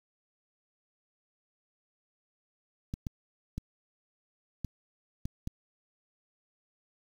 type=clicks; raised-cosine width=5 ms; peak=-22 dBFS; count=6; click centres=2.939 / 3.068 / 3.58 / 4.647 / 5.255 / 5.474 s; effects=8-bit